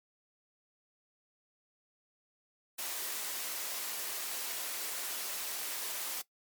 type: high-pass noise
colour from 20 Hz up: white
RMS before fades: -38 dBFS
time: 2.78-6.22 s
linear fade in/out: 10 ms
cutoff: 360 Hz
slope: 12 dB/octave
effects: noise-tail reverb RT60 0.1 s tail -18 dB re dry + MP3 96 kbps